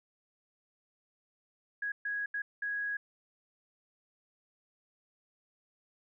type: tone bursts at uneven times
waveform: sine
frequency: 1659 Hz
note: G#6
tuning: 2 cents flat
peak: -32 dBFS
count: 4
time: 1.82-1.92 / 2.05-2.26 / 2.34-2.42 / 2.62-2.97 s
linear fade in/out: 5 ms
effects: none